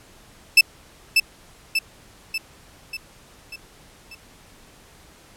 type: tone with echo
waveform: 30% pulse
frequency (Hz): 2637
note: E7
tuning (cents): 0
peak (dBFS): -5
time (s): 0.57-0.61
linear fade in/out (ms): 5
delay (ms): 590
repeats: 6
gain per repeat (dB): -5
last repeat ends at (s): 4.15
effects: pink hiss -50 dBFS RMS until 5.36 s + low-pass 12000 Hz 12 dB/octave